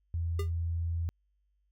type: tone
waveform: sine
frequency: 83.9 Hz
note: E2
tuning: 31 cents sharp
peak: -29 dBFS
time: 0.14-1.09 s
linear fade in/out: 0 ms
type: tone with exponential decay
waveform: square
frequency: 401.6 Hz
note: G4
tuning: 42 cents sharp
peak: -32 dBFS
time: 0.39-0.51 s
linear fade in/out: 5 ms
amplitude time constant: 24 ms
effects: added 50 Hz sine -70 dBFS peak until 1.71 s